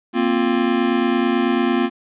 square chord, Bb suspended second, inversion none, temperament just, 233.1 / 262.2 / 349.6 Hz, Bb3 / C4 / F4, 0 / +4 / +2 cents, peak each -21 dBFS, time 0.13-1.9 s, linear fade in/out 50 ms, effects resampled to 8000 Hz + 9-bit

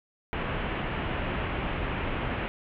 pink low-pass noise, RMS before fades -31 dBFS, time 0.33-2.48 s, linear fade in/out 0 ms, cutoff 3000 Hz, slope 48 dB/octave, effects none

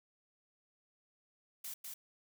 blue noise with echo, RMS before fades -44 dBFS, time 1.64-1.74 s, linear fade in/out 5 ms, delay 200 ms, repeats 1, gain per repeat -2 dB, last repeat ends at 1.94 s, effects none

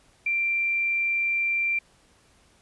sine tone, 2361 Hz, D7, 9 cents sharp, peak -22 dBFS, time 0.26-1.79 s, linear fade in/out 5 ms, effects pink hiss -60 dBFS RMS until 2.61 s + resampled to 24000 Hz

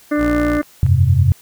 harmonic tone, 296.7 Hz, D4, 18 cents sharp, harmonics 1 / 2 / 4 / 5 / 6 / 7, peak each -15 / -21 / -27 / -29 / -31 / -32 dBFS, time 0.11-0.62 s, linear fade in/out 10 ms
click train, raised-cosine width 0.5 ms, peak -22 dBFS, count 4, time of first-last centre 0.16-0.864 s, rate 4.26 Hz
sawtooth tone, 59 Hz, A#1, 22 cents sharp, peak -18 dBFS, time 0.17-0.61 s, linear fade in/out 50 ms
sine chord, F suspended second, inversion none, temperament equal, 87.31 / 98 / 130.81 Hz, F2 / G2 / C3, 0 / 0 / 0 cents, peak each -14 dBFS, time 0.83-1.32 s, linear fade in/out 0 ms
effects white hiss -47 dBFS RMS until 1.41 s

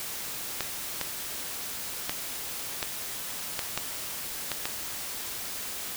clicks, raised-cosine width 0.2 ms, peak -11 dBFS, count 8, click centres 0.607 / 1.013 / 2.095 / 2.828 / 3.592 / 3.776 / 4.517 / 4.655 s, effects white hiss -36 dBFS RMS until 5.96 s

